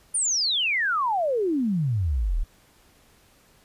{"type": "exponential sweep", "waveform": "sine", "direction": "down", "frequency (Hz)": [9670, 33.03], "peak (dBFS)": -21, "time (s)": [0.14, 2.44], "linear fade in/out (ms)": 10, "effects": ["pink hiss -58 dBFS RMS until 3.64 s", "resampled to 32000 Hz"]}